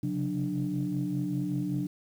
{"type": "tone cluster", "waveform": "sine", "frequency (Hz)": [133.1, 138.3, 182.1, 296.3], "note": ["C3", "C#3", "F#3", "D4"], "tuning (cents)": [30, -4, -27, 15], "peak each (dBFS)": [-36, -34, -32, -31], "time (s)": [0.03, 1.87], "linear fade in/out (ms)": 5, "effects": ["tanh soft clip ceiling -20 dBFS", "9-bit"]}